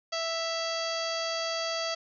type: harmonic tone with a mistuned harmonic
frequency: 659 Hz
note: E5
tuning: 1 cent flat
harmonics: 1 / 2 / 3 / 4 / 5 / 6 / 7 / 8 / 9 / 10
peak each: -33 / -37 / -40 / -43 / -39 / -46 / -35 / -46 / -44 / -48 dBFS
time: 0.12-1.95 s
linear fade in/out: 10 ms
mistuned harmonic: 4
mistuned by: +23 cents
effects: none